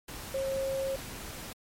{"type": "tone in noise", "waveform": "sine", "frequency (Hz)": 538, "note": "C5", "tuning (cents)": 48, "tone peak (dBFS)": -29, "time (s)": [0.34, 0.96], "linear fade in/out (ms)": 5, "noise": "pink", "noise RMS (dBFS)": -42, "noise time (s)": [0.08, 1.53], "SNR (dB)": 10, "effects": ["MP3 64 kbps"]}